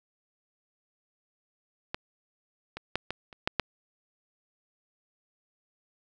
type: clicks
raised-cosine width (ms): 0.3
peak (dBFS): -15 / -21 / -11 / -16 / -30 / -9 / -8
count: 7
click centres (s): 1.945 / 2.77 / 2.956 / 3.106 / 3.328 / 3.475 / 3.597
effects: none